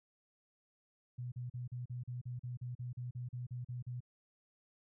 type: tone bursts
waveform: sine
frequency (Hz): 123.2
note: B2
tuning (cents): -4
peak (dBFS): -39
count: 16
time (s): 1.18-4.005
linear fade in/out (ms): 10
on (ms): 140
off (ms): 39
effects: none